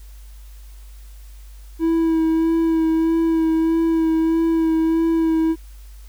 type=tone with vibrato; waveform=triangle; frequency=325.5 Hz; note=E4; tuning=22 cents flat; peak=-13 dBFS; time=1.79-5.56 s; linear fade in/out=50 ms; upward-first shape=sine; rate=1.6 Hz; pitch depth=20 cents each way; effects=added 50 Hz sine -37 dBFS peak until 6.08 s + white hiss -53 dBFS RMS until 6.08 s